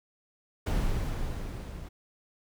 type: noise with level ramp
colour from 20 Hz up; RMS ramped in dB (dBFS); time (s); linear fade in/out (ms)
brown; -26 to -41; 0.66-1.89; 10
effects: none

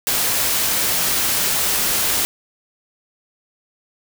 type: noise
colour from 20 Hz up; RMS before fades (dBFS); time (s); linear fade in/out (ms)
white; -19; 0.07-2.25; 0
effects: none

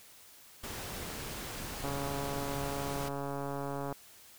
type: noise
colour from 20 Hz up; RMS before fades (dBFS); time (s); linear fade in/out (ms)
pink; -41; 0.63-3.09; 10
type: click train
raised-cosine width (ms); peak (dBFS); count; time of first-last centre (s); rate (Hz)
1; -24; 293; 1.84-3.926; 140
effects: white hiss -56 dBFS RMS until 4.38 s

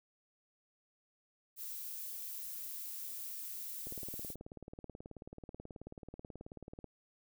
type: noise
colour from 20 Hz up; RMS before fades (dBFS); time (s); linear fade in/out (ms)
violet; -44; 1.56-4.36; 50
type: click train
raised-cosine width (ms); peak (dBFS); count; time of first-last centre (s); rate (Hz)
2; -34; 56; 3.87-6.843; 18.5
effects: none

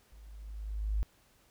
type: tone with level ramp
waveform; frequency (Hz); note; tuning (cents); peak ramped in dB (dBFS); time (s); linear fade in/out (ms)
sine; 52.3; G#1; +13; -51 to -26; 0.12-1.03; 0
effects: pink hiss -66 dBFS RMS until 1.5 s

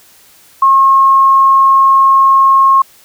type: tone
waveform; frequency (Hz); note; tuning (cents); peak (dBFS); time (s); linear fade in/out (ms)
sine; 1080; C#6; -45; -4; 0.62-2.82; 5
effects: white hiss -44 dBFS RMS until 3.04 s

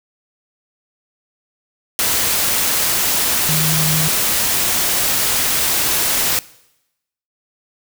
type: tone in noise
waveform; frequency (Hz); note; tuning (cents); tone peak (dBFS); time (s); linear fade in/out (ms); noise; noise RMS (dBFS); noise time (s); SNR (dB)
sine; 156.1; D#3; +6; -18; 3.49-4.08; 0; white; -17; 1.99-6.39; -4
effects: noise-tail reverb RT60 0.9 s tail -21 dB re dry

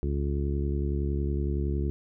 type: harmonic tone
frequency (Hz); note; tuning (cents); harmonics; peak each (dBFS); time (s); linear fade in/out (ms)
70.8; C#2; +37; 1 / 2 / 3 / 4 / 5 / 6; -27 / -33 / -37 / -39 / -35 / -41; 0.03-1.9; 0
effects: none

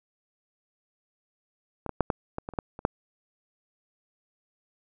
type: clicks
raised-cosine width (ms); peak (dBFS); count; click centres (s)
1; -19 / -17 / -7 / -10 / -17 / -20 / -28 / -12 / -26 / -7; 10; 1.863 / 1.893 / 2.007 / 2.102 / 2.384 / 2.489 / 2.537 / 2.588 / 2.791 / 2.851
effects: none

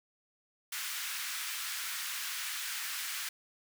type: high-pass noise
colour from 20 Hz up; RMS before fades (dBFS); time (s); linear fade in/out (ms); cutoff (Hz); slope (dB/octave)
pink; -38; 0.72-3.29; 5; 1400; 24
effects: none

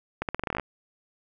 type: accelerating click train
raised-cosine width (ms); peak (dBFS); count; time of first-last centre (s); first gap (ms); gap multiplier
0.5; -13; 12; 0.22-0.597; 68; 0.85
effects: none

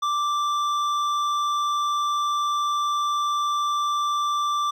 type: tone with hard clipping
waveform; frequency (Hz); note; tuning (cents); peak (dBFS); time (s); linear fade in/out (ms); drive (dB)
sine; 1174.7; D6; 0; -23; 0.02-4.71; 10; 9
effects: none

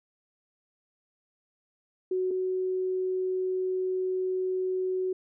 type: tone pair in turn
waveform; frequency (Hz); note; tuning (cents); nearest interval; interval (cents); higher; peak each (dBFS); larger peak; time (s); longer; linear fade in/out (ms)
sine; 370.6 / 371.9; F#4 / F#4; +3 / +9; unison; 6; second; -25 / -26; first; 2.11-2.31 / 2.31-5.13; second; 5
effects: none

